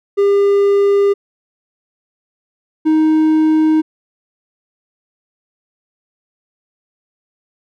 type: tone pair in turn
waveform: triangle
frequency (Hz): 401.2 / 313.1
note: G4 / D#4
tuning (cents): +40 / +11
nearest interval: major third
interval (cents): 429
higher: first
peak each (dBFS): -7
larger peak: neither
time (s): 0.17-1.14 / 2.85-3.82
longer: neither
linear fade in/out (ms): 20
effects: none